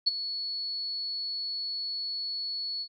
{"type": "tone with ADSR envelope", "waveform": "sine", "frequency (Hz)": 4400, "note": "C#8", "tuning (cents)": -14, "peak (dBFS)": -18, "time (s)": [0.06, 2.88], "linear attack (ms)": 17, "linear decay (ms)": 18, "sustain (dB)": -13, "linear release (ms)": 67, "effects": []}